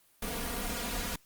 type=noise with comb filter; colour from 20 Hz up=pink; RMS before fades=-35 dBFS; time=0.22-1.16 s; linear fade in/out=5 ms; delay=4.2 ms; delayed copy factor=+0.9; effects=white hiss -65 dBFS RMS until 1.25 s + Opus 32 kbps